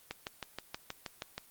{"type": "click train", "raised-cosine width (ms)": 0.2, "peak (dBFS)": -20, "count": 9, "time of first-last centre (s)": [0.11, 1.38], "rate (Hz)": 6.3, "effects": ["white hiss -60 dBFS RMS until 1.5 s", "Opus 24 kbps"]}